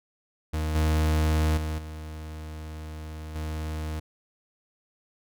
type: tone with level steps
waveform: 40% pulse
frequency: 77.78 Hz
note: D#2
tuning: in tune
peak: -25 / -20 / -27 / -35 / -29 dBFS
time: 0.53-4 s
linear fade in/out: 10 ms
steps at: 0.75 / 1.57 / 1.78 / 3.35 s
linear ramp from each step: 5 ms
effects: none